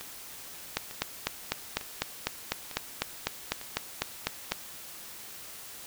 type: two click trains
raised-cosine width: 0.2 ms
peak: -9 / -23 dBFS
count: 16 / 6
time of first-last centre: 0.77-4.52 / 0.01-4.515 s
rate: 4 / 1.11 Hz
effects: white hiss -45 dBFS RMS until 5.86 s